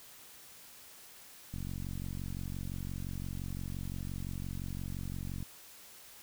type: click train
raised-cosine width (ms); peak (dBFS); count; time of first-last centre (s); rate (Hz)
5; -28; 179; 1.54-5.426; 45.8
effects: white hiss -54 dBFS RMS until 6.22 s